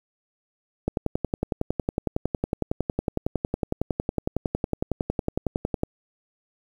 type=click train; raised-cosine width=2 ms; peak=-10 dBFS; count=55; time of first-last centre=0.88-5.834 s; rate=10.9 Hz; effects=8-bit